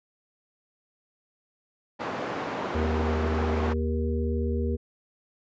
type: band-pass noise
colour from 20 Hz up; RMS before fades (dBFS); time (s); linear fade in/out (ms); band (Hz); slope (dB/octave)
white; -32; 1.99-3.74; 20; 160 to 1000; 12
type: harmonic tone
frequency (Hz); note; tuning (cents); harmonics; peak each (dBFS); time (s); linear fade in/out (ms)
78.6; D#2; +18; 1 / 3 / 5 / 6; -26 / -31 / -33 / -34; 2.74-4.77; 20
effects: resampled to 16000 Hz